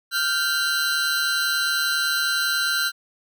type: tone cluster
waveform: 40% pulse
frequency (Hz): 1401 / 1551 / 4046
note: F6 / G6 / B7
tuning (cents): +5 / -19 / +41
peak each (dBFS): -24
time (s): 0.11-2.92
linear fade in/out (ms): 50
effects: none